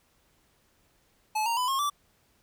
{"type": "tone with pitch steps", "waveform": "square", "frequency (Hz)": [861, 928.1, 1000.5, 1078.5, 1162.7], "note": ["A5", "A#5", "B5", "C#6", "D6"], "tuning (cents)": [-38, -8, 22, -48, -18], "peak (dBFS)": -26, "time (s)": [1.35, 1.9], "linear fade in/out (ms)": 10, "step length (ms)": 110, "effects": ["pink hiss -67 dBFS RMS until 2.42 s"]}